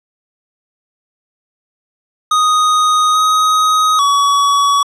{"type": "tone with pitch steps", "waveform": "square", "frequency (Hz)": [1245, 1258, 1131], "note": ["D#6", "D#6", "C#6"], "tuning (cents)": [1, 19, 34], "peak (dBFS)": -10, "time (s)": [2.31, 4.83], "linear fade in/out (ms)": 5, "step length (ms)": 840, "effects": ["low-pass 8000 Hz 12 dB/octave"]}